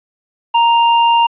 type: tone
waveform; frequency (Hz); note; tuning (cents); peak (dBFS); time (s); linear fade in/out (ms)
square; 932.3; A#5; 0; -9; 0.54-1.27; 10
effects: resampled to 8000 Hz + 8-bit